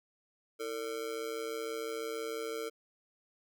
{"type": "tone with amplitude modulation", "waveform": "square", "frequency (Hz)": 451.9, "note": "A4", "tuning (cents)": 46, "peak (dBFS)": -33, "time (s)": [0.59, 2.7], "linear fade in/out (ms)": 20, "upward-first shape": "sine", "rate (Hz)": 126, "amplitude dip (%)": 80, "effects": []}